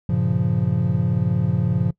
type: chord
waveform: triangle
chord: G half-diminished seventh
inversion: none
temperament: equal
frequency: 98 / 116.54 / 138.59 / 174.61 Hz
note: G2 / Bb2 / Db3 / F3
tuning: 0 / 0 / 0 / 0 cents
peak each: -23 / -21 / -21 / -20 dBFS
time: 0.09-1.91 s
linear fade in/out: 5 ms
effects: noise-tail reverb RT60 0.1 s tail -22 dB re dry